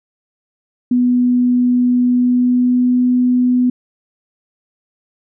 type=tone with pitch glide; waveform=sine; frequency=246.9 to 248.9 Hz; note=B3 to B3; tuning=0 to +14 cents; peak=-10 dBFS; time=0.91-3.7 s; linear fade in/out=5 ms; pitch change=+14 cents; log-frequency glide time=2.1-3.01 s; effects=none